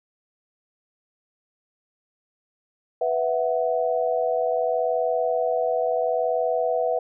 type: chord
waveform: sine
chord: B suspended fourth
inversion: none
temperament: equal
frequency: 493.9 / 659.3 / 740 Hz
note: B4 / E5 / F#5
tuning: 0 / 0 / 0 cents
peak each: -24 / -24 / -27 dBFS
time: 3.01-6.99 s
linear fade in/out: 5 ms
effects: none